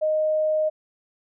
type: tone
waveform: sine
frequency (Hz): 620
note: D#5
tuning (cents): -6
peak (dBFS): -19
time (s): 0.01-0.7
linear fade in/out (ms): 20
effects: none